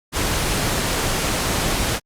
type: noise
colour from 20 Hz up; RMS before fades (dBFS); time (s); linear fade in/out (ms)
pink; -21; 0.12-2; 50
effects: low-pass 12000 Hz 12 dB/octave + Opus 48 kbps